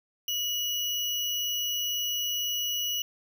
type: tone with sample-and-hold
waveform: sine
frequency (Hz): 2918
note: F#7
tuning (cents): -25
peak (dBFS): -27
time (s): 0.28-3.02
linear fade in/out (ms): 2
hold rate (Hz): 8820
effects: none